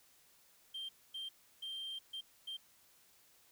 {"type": "tone bursts at uneven times", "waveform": "sine", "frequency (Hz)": 3164, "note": "G7", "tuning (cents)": 15, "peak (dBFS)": -39, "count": 5, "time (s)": [[0.74, 0.89], [1.14, 1.29], [1.62, 1.99], [2.13, 2.21], [2.47, 2.57]], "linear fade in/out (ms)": 10, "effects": ["tanh soft clip ceiling -39 dBFS", "white hiss -67 dBFS RMS until 3.51 s"]}